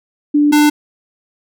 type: tone pair in turn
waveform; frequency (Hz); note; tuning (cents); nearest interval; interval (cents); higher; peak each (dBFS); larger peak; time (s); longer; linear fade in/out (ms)
sine / square; 293.7 / 297.5; D4 / D4; 0 / +22; unison; 22; second; -8; neither; 0.34-0.52 / 0.52-0.7; neither; 10
effects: none